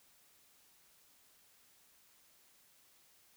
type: silence
effects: white hiss -67 dBFS RMS until 3.36 s